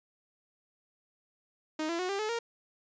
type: tone with pitch steps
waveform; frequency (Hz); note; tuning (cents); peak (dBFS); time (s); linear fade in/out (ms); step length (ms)
sawtooth; 311.1 / 337.3 / 365.7 / 396.5 / 429.9 / 466.1; D#4 / E4 / F#4 / G4 / A4 / A#4; 0 / +40 / -20 / +20 / -40 / 0; -27; 1.79-2.39; 5; 100
effects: resampled to 16000 Hz